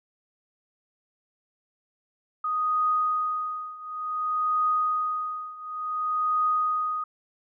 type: tone with tremolo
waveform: sine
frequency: 1244.5 Hz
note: D#6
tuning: in tune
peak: -20 dBFS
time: 2.44-7.04 s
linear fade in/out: 5 ms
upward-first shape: triangle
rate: 0.56 Hz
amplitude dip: 90%
effects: none